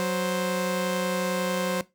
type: tone pair together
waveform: sawtooth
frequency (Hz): 185 / 523.9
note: F#3 / C5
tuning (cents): 0 / +2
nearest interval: octave + tritone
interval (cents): 1802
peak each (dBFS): -23 / -24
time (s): 0-1.81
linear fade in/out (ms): 0
effects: noise-tail reverb RT60 0.2 s tail -18 dB re dry